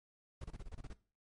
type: noise bursts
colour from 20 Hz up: brown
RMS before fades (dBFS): -45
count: 9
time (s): 0.41-0.932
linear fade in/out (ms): 5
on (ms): 34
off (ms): 27
effects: noise-tail reverb RT60 0.4 s tail -18 dB re dry + MP3 48 kbps